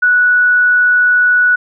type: tone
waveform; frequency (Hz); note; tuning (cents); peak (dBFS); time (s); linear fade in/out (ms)
sine; 1473; F#6; -8; -7; 0.02-1.56; 10
effects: none